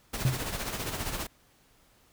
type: noise with tremolo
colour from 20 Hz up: pink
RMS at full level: -32 dBFS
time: 0.13-1.27 s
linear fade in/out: 10 ms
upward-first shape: sine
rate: 15 Hz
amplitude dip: 55%
type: tone with exponential decay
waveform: sine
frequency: 129.9 Hz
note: C3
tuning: 12 cents flat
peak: -18 dBFS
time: 0.25-0.48 s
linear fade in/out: 2 ms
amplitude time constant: 50 ms
effects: pink hiss -63 dBFS RMS until 2.12 s